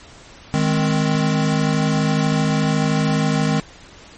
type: chord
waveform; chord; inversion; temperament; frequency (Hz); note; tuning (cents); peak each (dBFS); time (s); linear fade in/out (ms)
square; Ab major; second; equal; 155.56 / 207.7 / 261.6; Eb3 / Ab3 / C4; 0 / 0 / 0; -19 / -22 / -23; 0.54-3.6; 0
effects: pink hiss -43 dBFS RMS until 4.17 s + MP3 32 kbps